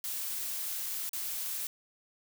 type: noise with dropouts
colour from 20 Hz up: blue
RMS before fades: -36 dBFS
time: 0.04-1.67 s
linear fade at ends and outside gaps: 1 ms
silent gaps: 1.093-1.132 s
effects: none